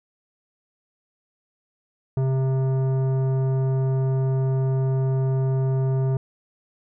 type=tone with tanh clipping; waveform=triangle; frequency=132.4 Hz; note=C3; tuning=21 cents sharp; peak=-21 dBFS; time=2.17-6.17 s; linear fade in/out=2 ms; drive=17 dB; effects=none